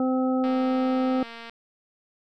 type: harmonic tone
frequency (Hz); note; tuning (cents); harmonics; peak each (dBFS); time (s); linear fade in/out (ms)
258.4; C4; -21; 1 / 2 / 3 / 5; -22 / -28 / -32 / -36; 0-1.23; 2
type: click train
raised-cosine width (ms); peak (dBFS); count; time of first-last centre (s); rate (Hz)
0.3; -25; 245; 0.44-1.496; 231
effects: none